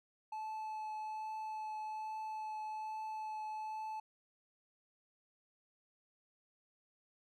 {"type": "tone with vibrato", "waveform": "triangle", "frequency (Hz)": 866, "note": "A5", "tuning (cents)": -28, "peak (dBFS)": -38, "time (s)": [0.32, 4], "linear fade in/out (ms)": 5, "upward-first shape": "triangle", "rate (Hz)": 1.2, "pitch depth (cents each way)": 11, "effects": []}